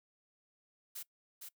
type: noise with echo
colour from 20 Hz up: blue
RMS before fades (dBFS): -44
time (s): 0.95-1.03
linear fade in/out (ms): 10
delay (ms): 460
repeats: 1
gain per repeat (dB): -4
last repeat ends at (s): 1.49
effects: noise-tail reverb RT60 0.1 s tail -21 dB re dry